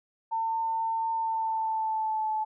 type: tone with pitch glide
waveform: sine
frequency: 901 to 866.8 Hz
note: A5 to A5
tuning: +41 to -26 cents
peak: -26 dBFS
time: 0.31-2.45 s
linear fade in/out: 20 ms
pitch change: -67 cents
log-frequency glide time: 1.14-2.32 s
effects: none